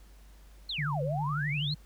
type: exponential two-way sweep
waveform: sine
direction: down then up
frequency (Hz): 4353 to 489.1 to 4353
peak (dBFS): -32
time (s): 0.69-1.74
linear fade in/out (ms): 5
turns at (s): 1.03
type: tone with vibrato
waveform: sine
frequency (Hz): 146.83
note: D3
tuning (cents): 0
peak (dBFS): -30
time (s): 0.78-1.75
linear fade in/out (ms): 10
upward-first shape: sine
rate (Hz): 12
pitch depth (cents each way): 69
effects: added 50 Hz sine -51 dBFS peak until 1.85 s + pink hiss -62 dBFS RMS until 1.85 s